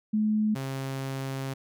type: tone pair in turn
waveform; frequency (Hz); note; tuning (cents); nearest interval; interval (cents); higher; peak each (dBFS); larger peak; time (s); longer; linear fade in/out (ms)
sine / sawtooth; 214.1 / 134.54; A3 / C3; -47 / +49; minor sixth; 804; first; -22 / -27; first; 0.13-0.55 / 0.55-1.54; second; 10
effects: none